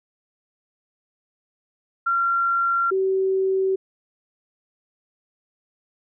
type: tone pair in turn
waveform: sine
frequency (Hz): 1374 / 382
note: F6 / G4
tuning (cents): -29 / -45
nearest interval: octave + minor seventh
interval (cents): 2216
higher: first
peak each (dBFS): -18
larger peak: neither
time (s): 2.06-2.91 / 2.91-3.76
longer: neither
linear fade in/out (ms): 10
effects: none